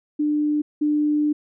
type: tone pair in turn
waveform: sine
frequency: 298.4 / 298.4 Hz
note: D4 / D4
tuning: +28 / +28 cents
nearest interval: unison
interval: 0 cents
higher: neither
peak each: -18 / -17 dBFS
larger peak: second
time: 0.19-0.62 / 0.81-1.33 s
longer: second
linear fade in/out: 10 ms
effects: none